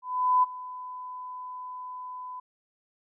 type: tone with ADSR envelope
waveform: sine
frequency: 1004 Hz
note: B5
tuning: 28 cents sharp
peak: -17 dBFS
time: 0.02-2.4 s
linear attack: 410 ms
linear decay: 19 ms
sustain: -19 dB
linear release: 7 ms
effects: none